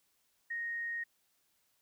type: tone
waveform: sine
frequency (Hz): 1864.7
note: A#6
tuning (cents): 0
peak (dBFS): -35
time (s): 0.5-1.04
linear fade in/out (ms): 10
effects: white hiss -75 dBFS RMS until 1.81 s